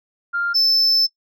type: tone pair in turn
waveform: sine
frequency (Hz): 1396.9 / 5274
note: F6 / E8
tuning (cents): 0 / 0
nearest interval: octave + major seventh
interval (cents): 2300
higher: second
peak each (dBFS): -18 / -11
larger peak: second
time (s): 0.33-0.54 / 0.54-1.07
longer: second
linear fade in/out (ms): 20
effects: noise-tail reverb RT60 0.1 s tail -20 dB re dry + tanh soft clip ceiling -12 dBFS